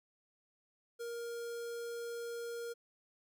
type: tone with notch filter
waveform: square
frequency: 469.2 Hz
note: A#4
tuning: 11 cents sharp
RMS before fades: -42 dBFS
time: 0.99-2.74 s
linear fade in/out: 20 ms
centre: 2500 Hz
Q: 1.7
effects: none